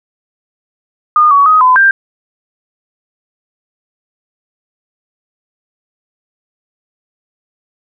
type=tone with pitch steps; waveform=sine; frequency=1220 / 1127 / 1256 / 1014 / 1585 Hz; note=D#6 / C#6 / D#6 / B5 / G6; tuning=-34 / +28 / +16 / +45 / +19 cents; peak=-4 dBFS; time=1.16-1.91 s; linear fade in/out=2 ms; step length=150 ms; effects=none